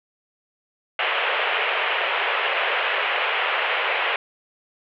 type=band-pass noise; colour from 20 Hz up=white; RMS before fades=-23 dBFS; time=0.99-4.16 s; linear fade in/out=2 ms; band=430 to 3000 Hz; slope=48 dB/octave; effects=none